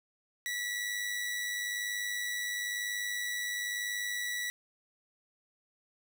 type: tone with amplitude modulation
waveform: sawtooth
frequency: 1947 Hz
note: B6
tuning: 25 cents flat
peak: -28 dBFS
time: 0.46-4.5 s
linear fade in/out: 0 ms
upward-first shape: sine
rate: 101 Hz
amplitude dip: 35%
effects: none